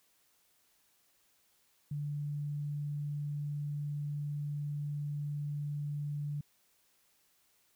sine tone, 146.2 Hz, D3, 7 cents flat, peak -34 dBFS, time 1.91-6.41 s, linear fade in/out 5 ms, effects white hiss -71 dBFS RMS until 7.75 s

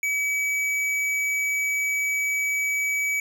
triangle tone with hard clipping, 2282 Hz, C#7, 50 cents sharp, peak -24 dBFS, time 0.03-3.2 s, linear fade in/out 2 ms, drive 15 dB, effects none

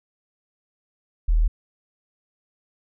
sine tone, 40.01 Hz, D#1, 49 cents sharp, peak -15 dBFS, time 1.28-1.48 s, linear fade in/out 10 ms, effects none

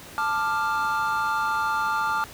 triangle chord, D minor, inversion second, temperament equal with one note detuned, 880 / 1186.3 / 1396.9 Hz, A5 / D6 / F6, 0 / +17 / 0 cents, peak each -25 dBFS, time 0.18-2.24 s, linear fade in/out 0 ms, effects pink hiss -43 dBFS RMS until 2.33 s + high-pass 60 Hz 12 dB/octave

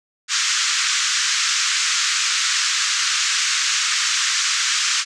white band-pass noise, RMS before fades -20 dBFS, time 0.28-5.05 s, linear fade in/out 50 ms, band 1200 to 7300 Hz, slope 48 dB/octave, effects none

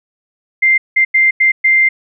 sine tone bursts at uneven times, 2093 Hz, C7, in tune, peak -7 dBFS, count 5, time 0.62-0.78 / 0.96-1.05 / 1.14-1.31 / 1.4-1.52 / 1.64-1.89 s, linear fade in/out 10 ms, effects none

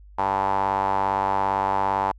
sawtooth tone with band-pass filter, 97.6 Hz, G2, 7 cents flat, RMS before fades -23 dBFS, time 0.18-2.12 s, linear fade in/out 10 ms, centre 900 Hz, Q 5.9, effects added 50 Hz sine -44 dBFS peak until 2.18 s

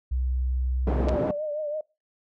sine tone, 63.5 Hz, B1, 49 cents sharp, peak -23 dBFS, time 0.11-1.16 s, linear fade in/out 10 ms
pink band-pass noise, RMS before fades -28 dBFS, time 0.87-1.31 s, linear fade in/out 2 ms, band 150 to 600 Hz, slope 12 dB/octave
sine tone with vibrato, 602 Hz, D5, 43 cents sharp, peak -27 dBFS, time 1.07-1.81 s, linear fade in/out 5 ms, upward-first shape triangle, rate 6.1 Hz, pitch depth 71 cents each way
clicks, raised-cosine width 0.2 ms, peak -20 dBFS, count 2, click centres 1.086 / 1.092 s
effects noise-tail reverb RT60 0.3 s tail -25 dB re dry

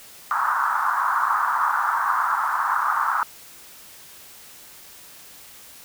white band-pass noise, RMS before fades -22 dBFS, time 0.31-3.23 s, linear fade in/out 0 ms, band 910 to 1400 Hz, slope 48 dB/octave, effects white hiss -45 dBFS RMS until 5.84 s

